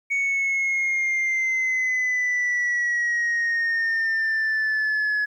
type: exponential sweep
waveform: sine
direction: down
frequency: 2232 to 1693 Hz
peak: -18 dBFS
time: 0.1-5.26 s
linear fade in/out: 20 ms
effects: tanh soft clip ceiling -19 dBFS + 10-bit